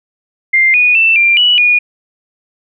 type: tone with pitch steps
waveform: sine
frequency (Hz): 2099 / 2465 / 2666 / 2378 / 2943 / 2447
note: C7 / D#7 / E7 / D7 / F#7 / D#7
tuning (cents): +5 / -17 / +19 / +21 / -10 / -29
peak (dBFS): -6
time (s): 0.53-1.79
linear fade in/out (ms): 10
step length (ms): 210
effects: none